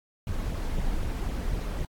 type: noise with flanger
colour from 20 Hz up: brown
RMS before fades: -29 dBFS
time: 0.27-1.85 s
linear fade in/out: 2 ms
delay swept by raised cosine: 0.29 to 4.59 ms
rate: 3.9 Hz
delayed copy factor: +0.55
effects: AAC 64 kbps